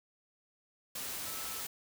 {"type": "tone in noise", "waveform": "sine", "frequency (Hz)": 1309, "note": "E6", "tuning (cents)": -13, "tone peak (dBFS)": -50, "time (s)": [1.26, 1.61], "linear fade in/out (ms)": 5, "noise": "white", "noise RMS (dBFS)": -40, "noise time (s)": [0.95, 1.67], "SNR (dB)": -13, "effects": []}